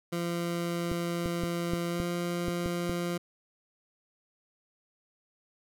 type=tone with pitch glide; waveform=20% pulse; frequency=171.6 to 173.89 Hz; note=F3 to F3; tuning=-30 to -7 cents; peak=-25 dBFS; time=0.12-3.18 s; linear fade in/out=10 ms; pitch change=+23 cents; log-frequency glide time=1.89-2.02 s
type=clicks; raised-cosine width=3 ms; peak=-19 dBFS; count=8; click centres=0.916 / 1.259 / 1.436 / 1.735 / 2.001 / 2.483 / 2.66 / 2.896 s
effects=none